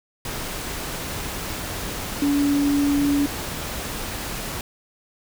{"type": "tone in noise", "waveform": "sine", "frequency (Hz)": 285.4, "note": "D4", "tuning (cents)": -49, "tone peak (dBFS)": -17, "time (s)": [2.22, 3.26], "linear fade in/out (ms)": 2, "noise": "pink", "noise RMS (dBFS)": -30, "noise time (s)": [0.25, 4.61], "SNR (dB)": 10, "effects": []}